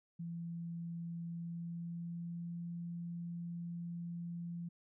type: tone with pitch glide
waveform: sine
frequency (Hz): 169 to 171.26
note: E3 to F3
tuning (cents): +43 to -34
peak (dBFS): -40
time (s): 0.19-4.69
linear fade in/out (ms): 10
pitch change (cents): +23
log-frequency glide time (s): 1.26-2.64
effects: none